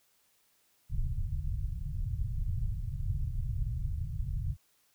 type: low-pass noise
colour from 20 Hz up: pink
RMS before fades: -33 dBFS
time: 0.89-4.57 s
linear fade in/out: 50 ms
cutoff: 140 Hz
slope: 48 dB/octave
effects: white hiss -70 dBFS RMS until 4.94 s

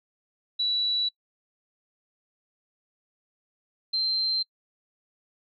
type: tone pair in turn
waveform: sine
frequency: 3935 / 4132 Hz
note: B7 / C8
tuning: -7 / -22 cents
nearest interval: minor second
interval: 85 cents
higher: second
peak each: -23 dBFS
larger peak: neither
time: 0.59-1.09 / 3.93-4.43 s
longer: neither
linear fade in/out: 10 ms
effects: noise-tail reverb RT60 0.1 s tail -26 dB re dry

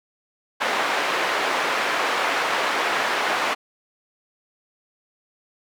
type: band-pass noise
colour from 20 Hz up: white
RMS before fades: -23 dBFS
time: 0.6-3.55 s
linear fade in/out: 20 ms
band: 450 to 1800 Hz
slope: 12 dB/octave
effects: none

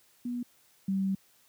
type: tone pair in turn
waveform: sine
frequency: 243.3 / 193.11 Hz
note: B3 / G3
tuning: -26 / -26 cents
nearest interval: major third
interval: 400 cents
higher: first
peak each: -31 / -26 dBFS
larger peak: second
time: 0.25-0.43 / 0.88-1.15 s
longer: second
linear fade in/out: 5 ms
effects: white hiss -64 dBFS RMS until 1.48 s + high-pass 60 Hz 12 dB/octave

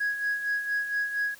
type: tone with tremolo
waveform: sine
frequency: 1661.2 Hz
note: G#6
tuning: in tune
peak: -22 dBFS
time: 0-1.35 s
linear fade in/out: 10 ms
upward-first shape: sine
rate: 4.3 Hz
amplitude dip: 65%
effects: tanh soft clip ceiling -22 dBFS + white hiss -52 dBFS RMS until 1.39 s

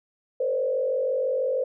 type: tone with frequency modulation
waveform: sine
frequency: 523.3 Hz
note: C5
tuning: in tune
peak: -22 dBFS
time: 0.4-1.64 s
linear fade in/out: 5 ms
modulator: 46.1 Hz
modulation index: 1
effects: none

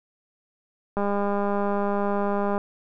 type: click train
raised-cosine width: 1 ms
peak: -13 dBFS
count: 326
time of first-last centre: 0.97-2.579 s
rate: 202 Hz
effects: none

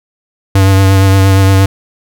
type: tone with vibrato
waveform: square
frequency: 96.6 Hz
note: G2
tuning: 25 cents flat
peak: -5 dBFS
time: 0.55-1.66 s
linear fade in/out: 5 ms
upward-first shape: triangle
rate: 8.6 Hz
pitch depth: 26 cents each way
effects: none

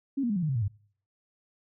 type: tone with pitch steps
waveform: sine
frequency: 274.8 / 237.8 / 205.9 / 178.19 / 154.23 / 133.49 / 115.54 / 100 Hz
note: C#4 / A#3 / G#3 / F3 / D#3 / C3 / A#2 / G2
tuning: -15 / +35 / -15 / +35 / -15 / +35 / -15 / +35 cents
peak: -25 dBFS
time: 0.17-0.682 s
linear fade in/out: 10 ms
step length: 64 ms
effects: noise-tail reverb RT60 0.5 s tail -22 dB re dry

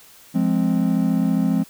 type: chord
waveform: triangle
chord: F minor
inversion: none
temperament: just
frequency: 174.61 / 209.5 / 261.9 Hz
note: F3 / Ab3 / C4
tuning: 0 / +15 / +2 cents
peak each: -19 dBFS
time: 0.34-1.64 s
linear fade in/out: 20 ms
effects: white hiss -48 dBFS RMS until 1.69 s

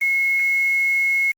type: tone with quantisation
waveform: sine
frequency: 2173 Hz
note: C#7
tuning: 35 cents flat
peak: -16 dBFS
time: 0.01-1.32 s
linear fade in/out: 10 ms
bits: 6
effects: Opus 32 kbps

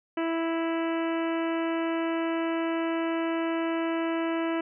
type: harmonic tone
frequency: 329.6 Hz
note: E4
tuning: in tune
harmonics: 1 / 2 / 3 / 4 / 5 / 6 / 7 / 8 / 9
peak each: -27 / -33 / -37 / -39 / -41 / -43 / -44 / -45 / -46 dBFS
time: 0.17-4.61 s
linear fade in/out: 5 ms
effects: none

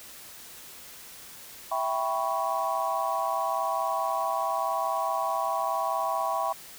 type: chord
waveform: sine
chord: C# half-diminished seventh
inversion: first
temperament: equal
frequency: 659.3 / 784 / 987.8 / 1108.7 Hz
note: E5 / G5 / B5 / C#6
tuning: 0 / 0 / 0 / 0 cents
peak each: -31 dBFS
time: 1.71-6.53 s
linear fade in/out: 10 ms
effects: white hiss -46 dBFS RMS until 6.78 s

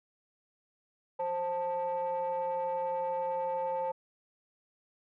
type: ring-modulated tone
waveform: triangle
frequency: 177.9 Hz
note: F3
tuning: 32 cents sharp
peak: -24 dBFS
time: 1.19-3.92 s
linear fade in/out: 10 ms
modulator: 706 Hz
effects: tanh soft clip ceiling -24 dBFS

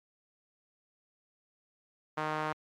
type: tone with band-pass filter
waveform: sawtooth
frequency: 154.3 Hz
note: D#3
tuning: 14 cents flat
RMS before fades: -34 dBFS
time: 2.17-2.53 s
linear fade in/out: 10 ms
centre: 1100 Hz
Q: 1.4
effects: AAC 64 kbps

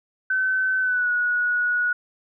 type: tone with pitch glide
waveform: sine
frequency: 1525 to 1459.5 Hz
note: G6 to F#6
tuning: -48 to -24 cents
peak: -19 dBFS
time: 0.3-1.93 s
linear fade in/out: 5 ms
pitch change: -76 cents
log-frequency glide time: 0.8-1.1 s
effects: none

